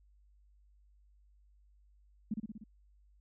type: tone with echo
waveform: sine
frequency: 215.6 Hz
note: A3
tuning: 35 cents flat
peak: -31 dBFS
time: 2.31-2.34 s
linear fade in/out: 5 ms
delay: 60 ms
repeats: 5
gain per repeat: -3 dB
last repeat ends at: 2.64 s
effects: added 50 Hz sine -62 dBFS peak until 3.2 s